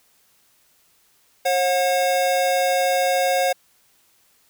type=tone pair together; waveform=square; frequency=539.1 / 726 Hz; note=C#5 / F#5; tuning=-48 / -33 cents; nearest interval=perfect fourth; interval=515 cents; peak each=-21 dBFS; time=1.45-3.53 s; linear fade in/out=10 ms; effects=white hiss -60 dBFS RMS until 4.49 s